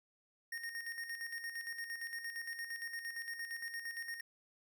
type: tone with tremolo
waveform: square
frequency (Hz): 1851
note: A#6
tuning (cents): -13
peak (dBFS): -40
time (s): 0.52-4.21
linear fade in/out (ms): 5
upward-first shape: square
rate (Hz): 8.7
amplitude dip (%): 55
effects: none